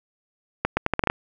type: accelerating click train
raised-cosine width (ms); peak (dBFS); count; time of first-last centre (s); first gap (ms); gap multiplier
0.5; -5; 8; 0.65-1.1; 120; 0.78
effects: none